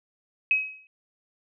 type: tone with exponential decay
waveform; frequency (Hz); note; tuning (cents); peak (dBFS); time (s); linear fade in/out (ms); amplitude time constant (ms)
sine; 2548; D#7; +41; -16; 0.51-0.87; 1; 77
effects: none